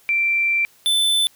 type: tone pair in turn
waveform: sine / square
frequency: 2350 / 3521 Hz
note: D7 / A7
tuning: +1 / 0 cents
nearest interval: perfect fifth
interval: 699 cents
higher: second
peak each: -16 dBFS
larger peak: neither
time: 0.09-0.65 / 0.86-1.27 s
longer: first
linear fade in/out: 0 ms
effects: white hiss -54 dBFS RMS until 1.35 s